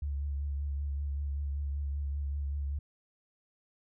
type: tone with vibrato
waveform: sine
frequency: 71 Hz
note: C#2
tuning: 42 cents sharp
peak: -31 dBFS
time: 0.02-2.79 s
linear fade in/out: 5 ms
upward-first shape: triangle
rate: 5.2 Hz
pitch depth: 40 cents each way
effects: none